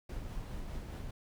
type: noise with tremolo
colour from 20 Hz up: brown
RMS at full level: -40 dBFS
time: 0.09-1.11 s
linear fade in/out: 5 ms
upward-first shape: sine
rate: 4.9 Hz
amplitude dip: 25%
effects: none

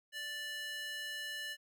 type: tone with high-pass filter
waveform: square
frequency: 587.3 Hz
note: D5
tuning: in tune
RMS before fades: -42 dBFS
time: 0.12-1.57 s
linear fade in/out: 50 ms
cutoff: 2200 Hz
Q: 6.9
effects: none

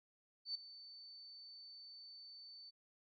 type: tone with ADSR envelope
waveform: sine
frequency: 4529 Hz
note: C#8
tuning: 36 cents sharp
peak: -37 dBFS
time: 0.45-2.71 s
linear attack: 100 ms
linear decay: 6 ms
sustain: -16 dB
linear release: 22 ms
effects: none

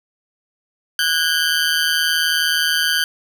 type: ring-modulated tone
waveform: 20% pulse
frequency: 1548 Hz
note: G6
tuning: 22 cents flat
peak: -8 dBFS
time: 0.99-3.04 s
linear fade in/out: 0 ms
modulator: 79.5 Hz
effects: none

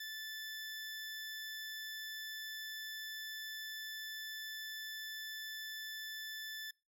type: tone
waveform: 20% pulse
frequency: 1753 Hz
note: A6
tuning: 7 cents flat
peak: -38 dBFS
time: 0-6.71 s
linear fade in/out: 5 ms
effects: noise-tail reverb RT60 0.3 s tail -26 dB re dry

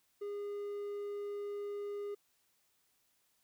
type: tone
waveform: triangle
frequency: 408.5 Hz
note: G#4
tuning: 29 cents flat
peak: -36 dBFS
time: 0.21-2.15 s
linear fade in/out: 10 ms
effects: white hiss -75 dBFS RMS until 3.43 s

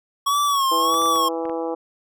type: tone with vibrato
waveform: square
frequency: 1108.7 Hz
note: C#6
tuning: in tune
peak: -18 dBFS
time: 0.26-1.29 s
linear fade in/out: 10 ms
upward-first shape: sine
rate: 1.6 Hz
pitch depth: 82 cents each way
type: harmonic tone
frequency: 164.81 Hz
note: E3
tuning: in tune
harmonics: 2 / 3 / 4 / 5 / 6 / 7 / 8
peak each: -28 / -26 / -34 / -31 / -38 / -39 / -46 dBFS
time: 0.71-1.75 s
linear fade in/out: 10 ms
type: clicks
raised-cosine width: 0.5 ms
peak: -23 dBFS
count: 6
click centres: 0.942 / 1.019 / 1.059 / 1.159 / 1.454 / 1.496 s
effects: none

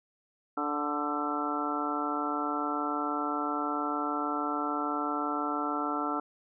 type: harmonic tone with a mistuned harmonic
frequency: 146.83 Hz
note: D3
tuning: in tune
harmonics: 2 / 3 / 4 / 5 / 6 / 7 / 8 / 9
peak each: -34 / -40 / -42 / -37 / -38 / -41 / -40 / -33 dBFS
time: 0.57-6.2 s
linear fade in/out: 5 ms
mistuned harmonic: 9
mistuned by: +18 cents
effects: none

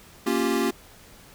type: chord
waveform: square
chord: G half-diminished seventh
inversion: first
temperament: equal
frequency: 233.1 / 277.2 / 349.2 / 392 Hz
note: Bb3 / Db4 / F4 / G4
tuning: 0 / 0 / 0 / 0 cents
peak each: -28 dBFS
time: 0.26-0.71 s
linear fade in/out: 10 ms
effects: pink hiss -50 dBFS RMS until 1.34 s

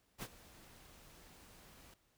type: noise with ADSR envelope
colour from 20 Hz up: pink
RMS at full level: -43 dBFS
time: 0.18-1.94 s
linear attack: 46 ms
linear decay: 49 ms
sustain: -17 dB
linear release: 3 ms
effects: pink hiss -75 dBFS RMS until 2.17 s

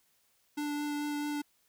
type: tone with vibrato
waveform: square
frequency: 293.7 Hz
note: D4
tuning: in tune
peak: -33 dBFS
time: 0.57-1.42 s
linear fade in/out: 10 ms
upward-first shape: triangle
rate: 4.6 Hz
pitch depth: 11 cents each way
effects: white hiss -71 dBFS RMS until 1.68 s

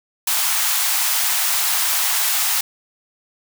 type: high-pass noise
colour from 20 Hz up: white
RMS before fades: -19 dBFS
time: 0.27-2.61 s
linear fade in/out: 5 ms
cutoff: 700 Hz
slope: 48 dB/octave
effects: none

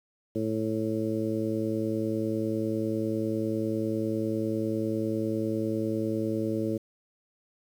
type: harmonic tone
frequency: 110 Hz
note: A2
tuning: in tune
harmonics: 1 / 2 / 3 / 4 / 5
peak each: -35 / -32 / -30 / -34 / -35 dBFS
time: 0.35-6.78 s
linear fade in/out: 10 ms
effects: 9-bit

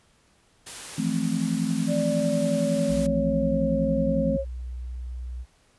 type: noise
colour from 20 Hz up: white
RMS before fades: -38 dBFS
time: 0.66-3.07 s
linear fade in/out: 10 ms
type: chord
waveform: sine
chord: F major seventh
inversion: third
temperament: just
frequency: 163.7 / 174.61 / 218.3 / 261.9 Hz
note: E3 / F3 / A3 / C4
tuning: -12 / 0 / -13 / +2 cents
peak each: -29 / -30 / -27 / -28 dBFS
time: 0.98-4.37 s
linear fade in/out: 5 ms
type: tone with pitch glide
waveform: sine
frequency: 587.3 to 544.8 Hz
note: D5 to C#5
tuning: 0 to -30 cents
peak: -25 dBFS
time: 1.87-4.45 s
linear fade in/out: 50 ms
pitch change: -130 cents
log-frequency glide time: 2.11-3.61 s
type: tone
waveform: sine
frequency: 61.74 Hz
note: B1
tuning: in tune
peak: -31 dBFS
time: 2.88-5.46 s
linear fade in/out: 50 ms
effects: pink hiss -62 dBFS RMS until 5.78 s + resampled to 24000 Hz

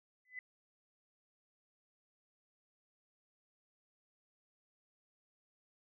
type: tone with exponential growth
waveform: sine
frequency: 2009 Hz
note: B6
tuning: 29 cents sharp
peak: -38 dBFS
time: 0.25-0.39 s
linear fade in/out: 2 ms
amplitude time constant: 30 ms
effects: none

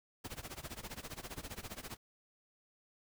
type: noise with tremolo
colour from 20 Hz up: pink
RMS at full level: -43 dBFS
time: 0.24-1.97 s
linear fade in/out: 10 ms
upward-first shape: sine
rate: 15 Hz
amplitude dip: 90%
effects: none

